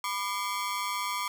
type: ring-modulated tone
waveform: sawtooth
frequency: 1094 Hz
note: C#6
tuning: 23 cents flat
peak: -23 dBFS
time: 0.04-1.28 s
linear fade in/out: 2 ms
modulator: 103 Hz
effects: none